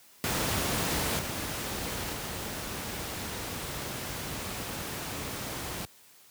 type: noise with level steps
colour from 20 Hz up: pink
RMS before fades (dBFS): -29 / -34 / -36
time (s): 0.24-5.85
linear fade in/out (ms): 0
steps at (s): 1.19 / 2.13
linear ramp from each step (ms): 2
effects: white hiss -57 dBFS RMS until 6.3 s + high-pass 60 Hz 12 dB/octave

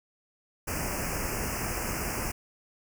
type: band-stop noise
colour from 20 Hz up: pink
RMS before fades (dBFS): -32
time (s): 0.67-2.32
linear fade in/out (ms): 10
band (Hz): 2800 to 4900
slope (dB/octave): 96
effects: none

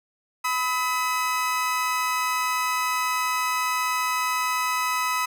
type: tone pair together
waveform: 30% pulse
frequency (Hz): 999.5 / 1278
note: B5 / D#6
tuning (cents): +20 / +46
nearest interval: major third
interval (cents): 426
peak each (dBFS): -23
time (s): 0.44-5.26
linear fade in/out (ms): 10
effects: none

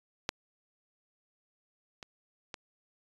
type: clicks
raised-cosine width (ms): 0.2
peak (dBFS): -12 / -26 / -22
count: 3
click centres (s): 0.291 / 2.028 / 2.542
effects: resampled to 24000 Hz

